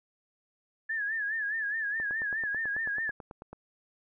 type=tone with vibrato; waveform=sine; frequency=1723 Hz; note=A6; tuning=37 cents flat; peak=-29 dBFS; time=0.89-3.11 s; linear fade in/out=10 ms; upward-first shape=sine; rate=4.8 Hz; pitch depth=97 cents each way
type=click train; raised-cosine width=1 ms; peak=-29 dBFS; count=15; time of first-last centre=2-3.53 s; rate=9.15 Hz
effects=none